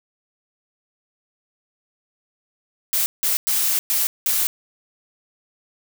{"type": "noise bursts at uneven times", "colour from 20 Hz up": "blue", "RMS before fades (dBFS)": -20, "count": 5, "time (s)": [[2.93, 3.06], [3.23, 3.37], [3.47, 3.79], [3.9, 4.07], [4.26, 4.47]], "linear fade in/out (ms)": 0, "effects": []}